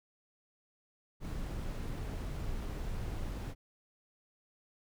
brown noise, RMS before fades -38 dBFS, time 1.2-3.55 s, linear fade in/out 50 ms, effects none

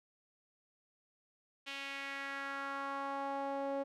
sawtooth tone with band-pass filter sweep, 276.4 Hz, C#4, 5 cents flat, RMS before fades -40 dBFS, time 1.66-3.84 s, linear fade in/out 20 ms, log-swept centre 2900 to 570 Hz, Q 2.3, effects none

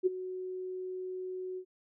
sine tone with ADSR envelope, 370 Hz, F#4, in tune, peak -21 dBFS, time 0.03-1.65 s, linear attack 34 ms, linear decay 19 ms, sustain -15 dB, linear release 76 ms, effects none

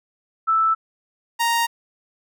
sine / sawtooth tone pair in turn, 1318.5 / 932.3 Hz, E6 / A#5, 0 / 0 cents, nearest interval tritone, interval 600 cents, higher first, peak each -15 / -14 dBFS, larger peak second, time 0.47-0.75 / 1.39-1.67 s, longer neither, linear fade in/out 20 ms, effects none

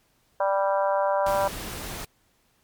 harmonic tone, 196 Hz, G3, in tune, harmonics 3 / 4 / 5 / 6 / 7 / 8, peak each -23 / -28 / -26 / -36 / -35 / -38 dBFS, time 0.4-1.48 s, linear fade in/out 5 ms
pink noise, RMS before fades -35 dBFS, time 1.26-2.05 s, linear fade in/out 5 ms
effects pink hiss -66 dBFS RMS until 2.63 s + MP3 96 kbps

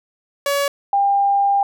sawtooth / sine tone pair in turn, 565 / 799 Hz, C#5 / G5, +33 / +33 cents, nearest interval tritone, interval 600 cents, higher second, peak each -13 dBFS, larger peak neither, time 0.46-0.68 / 0.93-1.63 s, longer second, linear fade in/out 2 ms, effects none

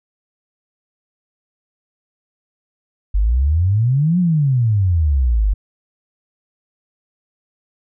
sine exponential two-way sweep, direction up then down, 46.91 to 184 to 46.91 Hz, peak -12 dBFS, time 3.14-5.54 s, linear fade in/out 10 ms, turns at 4.19 s, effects none

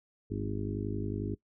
harmonic tone with a mistuned harmonic, 51.1 Hz, G#1, 27 cents flat, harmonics 1 / 2 / 3 / 4 / 5 / 6 / 7 / 8, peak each -42 / -36 / -47 / -41 / -40 / -40 / -42 / -42 dBFS, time 0.3-1.35 s, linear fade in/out 10 ms, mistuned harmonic 3, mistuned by +40 cents, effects noise-tail reverb RT60 0.1 s tail -20 dB re dry

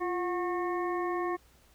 harmonic tone with a mistuned harmonic, 363.6 Hz, F#4, 30 cents flat, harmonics 1 / 2 / 3 / 5 / 6, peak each -31 / -37 / -35 / -42 / -48 dBFS, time 0-1.37 s, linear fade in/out 20 ms, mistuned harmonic 1, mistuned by -72 cents, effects added 60 Hz sine -63 dBFS peak until 1.74 s + pink hiss -63 dBFS RMS until 1.74 s

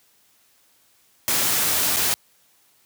white noise with dropouts, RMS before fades -21 dBFS, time 1.28-2.14 s, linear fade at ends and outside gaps 0 ms, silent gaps 1.962-1.968 s, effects white hiss -60 dBFS RMS until 2.85 s + high-pass 60 Hz 12 dB/octave

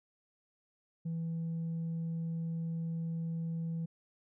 triangle tone with tanh clipping, 165 Hz, E3, 2 cents sharp, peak -34 dBFS, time 1.05-3.86 s, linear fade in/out 10 ms, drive 6 dB, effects none

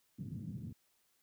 pink band-pass noise, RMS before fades -44 dBFS, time 0.18-0.73 s, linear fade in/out 10 ms, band 120 to 200 Hz, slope 24 dB/octave, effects white hiss -75 dBFS RMS until 1.22 s

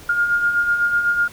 sine beating tone pair, 1409 / 1417 Hz, F6 / F6, +15 / +25 cents, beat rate 8 Hz, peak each -25 / -16 dBFS, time 0.09-1.28 s, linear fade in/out 5 ms, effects pink hiss -42 dBFS RMS until 1.32 s

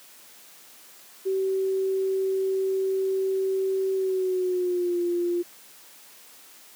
sine tone with pitch glide, 382.8 to 349 Hz, G4 to F4, -41 to -1 cents, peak -22 dBFS, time 1.25-5.43 s, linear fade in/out 20 ms, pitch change -160 cents, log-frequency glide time 3.94-5 s, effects white hiss -50 dBFS RMS until 6.75 s + high-pass 200 Hz 12 dB/octave

